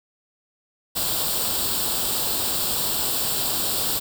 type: noise with comb filter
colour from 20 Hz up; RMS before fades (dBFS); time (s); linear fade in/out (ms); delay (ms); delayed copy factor
white; -24; 0.95-4; 20; 0.24; +0.7
effects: none